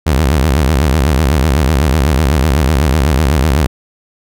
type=tone with vibrato; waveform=sawtooth; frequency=71.7 Hz; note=D2; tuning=41 cents flat; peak=-5 dBFS; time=0.06-3.67 s; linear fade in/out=10 ms; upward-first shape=sine; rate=8 Hz; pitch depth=240 cents each way; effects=none